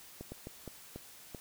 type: slowing click train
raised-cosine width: 2 ms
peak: -29 dBFS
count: 6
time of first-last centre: 0.21-1.348 s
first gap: 110 ms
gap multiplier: 1.37
effects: white hiss -54 dBFS RMS until 1.4 s